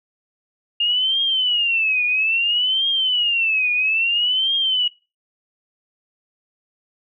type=tone with vibrato; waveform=sine; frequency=2813 Hz; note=F7; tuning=12 cents sharp; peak=-16 dBFS; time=0.8-4.88 s; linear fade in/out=5 ms; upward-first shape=triangle; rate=0.6 Hz; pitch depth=250 cents each way; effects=noise-tail reverb RT60 0.3 s tail -23 dB re dry

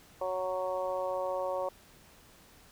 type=harmonic tone; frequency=185 Hz; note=F#3; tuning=in tune; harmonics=2 / 3 / 4 / 5 / 6; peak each=-43 / -32 / -40 / -39 / -41 dBFS; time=0.21-1.69 s; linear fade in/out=5 ms; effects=pink hiss -58 dBFS RMS until 2.71 s

